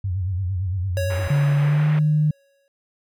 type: tone with vibrato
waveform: sine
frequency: 92.9 Hz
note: F#2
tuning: 7 cents sharp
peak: -21 dBFS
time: 0.04-1.28 s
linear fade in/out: 5 ms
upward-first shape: sine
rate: 8.8 Hz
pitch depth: 110 cents each way
type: tone with exponential decay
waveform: square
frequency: 554.4 Hz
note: C#5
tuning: in tune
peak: -24 dBFS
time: 0.97-2.68 s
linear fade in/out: 1 ms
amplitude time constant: 370 ms
type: band-pass noise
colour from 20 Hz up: white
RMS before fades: -35 dBFS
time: 1.1-1.99 s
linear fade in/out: 2 ms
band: 210 to 2200 Hz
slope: 24 dB/octave
type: tone with pitch glide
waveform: sine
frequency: 143.9 to 152.02 Hz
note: D3 to D#3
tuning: -35 to -40 cents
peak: -15 dBFS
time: 1.3-2.31 s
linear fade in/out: 5 ms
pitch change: +95 cents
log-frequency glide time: 1.57-1.89 s
effects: none